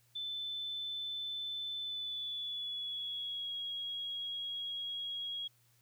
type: tone with pitch glide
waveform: sine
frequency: 3520 to 3303 Hz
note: A7 to G#7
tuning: 0 to -10 cents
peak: -37 dBFS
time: 0.15-5.48 s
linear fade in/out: 10 ms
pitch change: -110 cents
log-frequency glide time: 1.8-3.54 s
effects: added 119 Hz sine -70 dBFS peak until 5.81 s + white hiss -71 dBFS RMS until 5.81 s